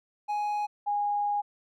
triangle / sine tone pair in turn, 833 / 822 Hz, G#5 / G#5, +5 / -18 cents, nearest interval unison, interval 23 cents, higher first, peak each -25 dBFS, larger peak neither, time 0.28-0.67 / 0.86-1.42 s, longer second, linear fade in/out 20 ms, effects none

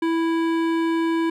sine tone with hard clipping, 329.6 Hz, E4, in tune, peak -21 dBFS, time 0.02-1.3 s, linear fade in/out 5 ms, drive 15 dB, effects none

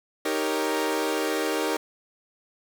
sawtooth chord, Eb dominant seventh, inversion none, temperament equal, 311.1 / 392 / 466.2 / 554.4 Hz, Eb4 / G4 / Bb4 / Db5, 0 / 0 / 0 / 0 cents, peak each -25 / -26 / -25 / -29 dBFS, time 0.25-1.77 s, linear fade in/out 5 ms, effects none

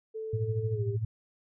sine tone with pitch glide, 440 to 398.8 Hz, A4 to G4, 0 to +30 cents, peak -34 dBFS, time 0.14-0.97 s, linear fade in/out 20 ms, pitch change -170 cents, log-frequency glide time 0.72-0.84 s
sine tone with tremolo, 110 Hz, A2, in tune, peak -25 dBFS, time 0.33-1.05 s, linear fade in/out 5 ms, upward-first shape sine, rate 13 Hz, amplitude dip 75%
effects none

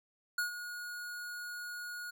square tone with ADSR envelope, 1445 Hz, F#6, 41 cents flat, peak -30 dBFS, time 0.38-2.11 s, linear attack 4 ms, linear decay 120 ms, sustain -11 dB, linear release 13 ms, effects none

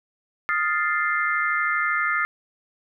sine chord, F dominant seventh, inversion third, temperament equal, 1244.5 / 1396.9 / 1760 / 2093 Hz, Eb6 / F6 / A6 / C7, 0 / 0 / 0 / 0 cents, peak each -26 dBFS, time 0.49-2.25 s, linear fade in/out 0 ms, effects none

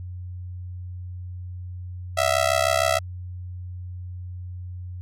sawtooth tone with amplitude modulation, 658 Hz, E5, 3 cents flat, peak -11 dBFS, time 2.17-2.99 s, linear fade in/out 10 ms, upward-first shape sine, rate 66.5 Hz, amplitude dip 100%, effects added 90 Hz sine -32 dBFS peak until 5.01 s + low-pass 12000 Hz 12 dB/octave

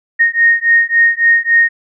sine beating tone pair, 1854 / 1857.6 Hz, A#6 / A#6, -10 / -7 cents, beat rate 3.6 Hz, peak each -11 dBFS, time 0.19-1.69 s, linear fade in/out 20 ms, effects none

